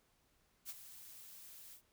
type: noise with ADSR envelope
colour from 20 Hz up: blue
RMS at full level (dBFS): -44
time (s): 0.65-1.82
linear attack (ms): 48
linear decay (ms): 32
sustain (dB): -11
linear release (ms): 87
effects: pink hiss -75 dBFS RMS until 1.92 s